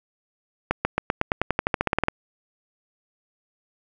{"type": "accelerating click train", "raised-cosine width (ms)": 0.5, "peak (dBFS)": -5, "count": 17, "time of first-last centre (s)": [0.71, 2.084], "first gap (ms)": 140, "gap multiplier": 0.93, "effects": []}